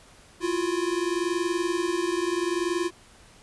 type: tone pair together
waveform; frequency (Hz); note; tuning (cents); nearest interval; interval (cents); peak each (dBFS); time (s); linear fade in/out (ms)
square; 337.9 / 358.6; E4 / F4; +43 / +46; minor second; 103; -28 / -28; 0.4-2.91; 50
effects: pink hiss -53 dBFS RMS until 3.42 s + resampled to 24000 Hz